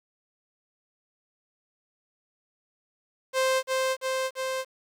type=tone with echo; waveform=sawtooth; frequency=523.3 Hz; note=C5; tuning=in tune; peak=-18 dBFS; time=3.33-3.63 s; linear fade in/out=50 ms; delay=340 ms; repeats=3; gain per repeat=-2 dB; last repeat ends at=4.65 s; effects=low-pass 11000 Hz 12 dB/octave + 9-bit